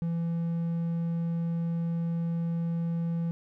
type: tone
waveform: triangle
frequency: 167.8 Hz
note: E3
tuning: 31 cents sharp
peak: -25 dBFS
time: 0.02-3.31 s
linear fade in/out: 0 ms
effects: none